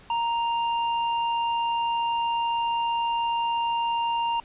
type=tone with tanh clipping; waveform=triangle; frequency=932.3 Hz; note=A#5; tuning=in tune; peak=-25 dBFS; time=0.1-4.4 s; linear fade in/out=2 ms; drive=18 dB; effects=pink hiss -52 dBFS RMS until 4.44 s + resampled to 8000 Hz